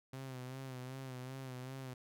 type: tone with vibrato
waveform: sawtooth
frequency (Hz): 130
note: C3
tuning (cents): -11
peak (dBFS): -40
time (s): 0.13-1.94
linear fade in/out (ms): 5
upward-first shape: sine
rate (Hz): 2.6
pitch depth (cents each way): 54
effects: none